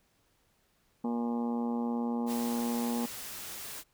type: harmonic tone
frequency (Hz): 118.4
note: A#2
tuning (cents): +27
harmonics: 2 / 3 / 4 / 5 / 6 / 7 / 8 / 9 / 10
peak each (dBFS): -30 / -44 / -40 / -48 / -49 / -41 / -50 / -49 / -56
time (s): 1.04-3.06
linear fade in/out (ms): 5
type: noise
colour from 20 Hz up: white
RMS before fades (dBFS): -42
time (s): 2.26-3.84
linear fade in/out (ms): 50
effects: pink hiss -71 dBFS RMS until 3.93 s